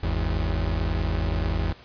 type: tone pair together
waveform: 35% pulse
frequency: 51.1 / 80.5 Hz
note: G#1 / E2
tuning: -27 / -41 cents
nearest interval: minor sixth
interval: 786 cents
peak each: -24 dBFS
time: 0.03-1.73 s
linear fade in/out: 5 ms
effects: pink hiss -49 dBFS RMS until 1.84 s + resampled to 11025 Hz